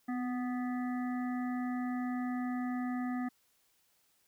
harmonic tone with a mistuned harmonic, 246.9 Hz, B3, in tune, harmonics 1 / 3 / 5 / 7 / 8, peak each -33 / -43 / -47 / -50 / -51 dBFS, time 0.08-3.29 s, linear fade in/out 10 ms, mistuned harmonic 1, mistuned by +26 cents, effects white hiss -72 dBFS RMS until 4.27 s

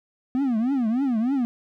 triangle tone with vibrato, 246.9 Hz, B3, in tune, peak -18 dBFS, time 0.35-1.45 s, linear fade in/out 0 ms, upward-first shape triangle, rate 3.3 Hz, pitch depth 270 cents each way, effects none

